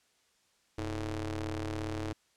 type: ring-modulated tone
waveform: sawtooth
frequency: 112.3 Hz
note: A2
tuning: 36 cents sharp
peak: -27 dBFS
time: 0.78-2.13 s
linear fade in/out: 5 ms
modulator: 206 Hz
effects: white hiss -70 dBFS RMS until 2.36 s + low-pass 8000 Hz 12 dB/octave